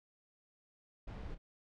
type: noise with echo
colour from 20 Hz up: brown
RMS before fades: -44 dBFS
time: 1.07-1.35 s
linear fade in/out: 10 ms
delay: 30 ms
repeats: 1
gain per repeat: -11 dB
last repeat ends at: 1.38 s
effects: low-pass 4000 Hz 12 dB/octave